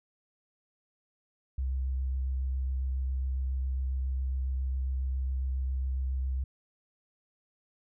sine tone with vibrato, 65.41 Hz, C2, in tune, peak -28 dBFS, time 1.58-6.44 s, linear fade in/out 5 ms, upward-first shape triangle, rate 7.3 Hz, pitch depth 18 cents each way, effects none

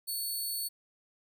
5% pulse tone, 4435 Hz, C#8, in tune, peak -26 dBFS, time 0.07-0.69 s, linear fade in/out 20 ms, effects none

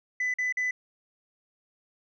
sine tone bursts, 2000 Hz, B6, 21 cents sharp, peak -23 dBFS, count 3, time 0.2-0.71 s, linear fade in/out 5 ms, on 140 ms, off 45 ms, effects tanh soft clip ceiling -24 dBFS

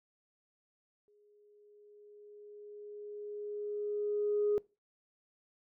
sine tone with exponential growth, 415.3 Hz, G#4, in tune, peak -25 dBFS, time 1.08-4.58 s, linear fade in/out 0 ms, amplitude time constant 760 ms, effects noise-tail reverb RT60 0.3 s tail -24 dB re dry + tanh soft clip ceiling -22 dBFS

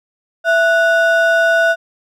triangle ring-modulated tone, 1070 Hz, C6, 38 cents sharp, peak -5 dBFS, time 0.44-1.76 s, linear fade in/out 50 ms, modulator 405 Hz, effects none

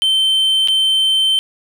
triangle tone with dropouts, 3100 Hz, G7, 20 cents flat, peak -10 dBFS, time 0.02-1.39 s, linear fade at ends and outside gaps 0 ms, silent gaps 0.675-0.684 s, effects none

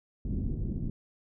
pink low-pass noise, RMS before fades -32 dBFS, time 0.25-0.9 s, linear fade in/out 2 ms, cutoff 290 Hz, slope 24 dB/octave, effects none

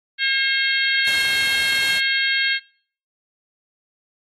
harmonic tone, 538 Hz, C5, 48 cents sharp, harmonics 3 / 4 / 5 / 6 / 7 / 8, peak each -22 / -23 / -28 / -24 / -29 / -27 dBFS, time 0.18-2.6 s, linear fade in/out 50 ms
white noise, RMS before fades -30 dBFS, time 1.07-1.99 s, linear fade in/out 2 ms
effects noise-tail reverb RT60 0.5 s tail -23 dB re dry + AAC 32 kbps

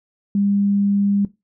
sine tone, 200.9 Hz, G3, 43 cents sharp, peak -15 dBFS, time 0.35-1.25 s, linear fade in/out 2 ms, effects noise-tail reverb RT60 0.2 s tail -17 dB re dry

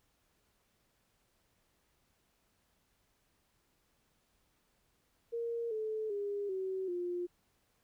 sine tone with pitch steps, 466.2 / 435 / 405.9 / 378.7 / 353.3 Hz, A#4 / A4 / G#4 / F#4 / F4, 0 / -20 / -40 / +40 / +20 cents, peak -34 dBFS, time 5.32-7.27 s, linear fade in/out 20 ms, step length 390 ms, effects pink hiss -75 dBFS RMS until 7.83 s

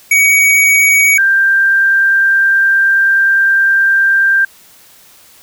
square / sine tone pair in turn, 2254 / 1582.4 Hz, C#7 / G6, +28 / +16 cents, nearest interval tritone, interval 612 cents, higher first, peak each -7 dBFS, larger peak neither, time 0.11-1.18 / 1.18-4.45 s, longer second, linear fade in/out 5 ms, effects white hiss -43 dBFS RMS until 5.42 s

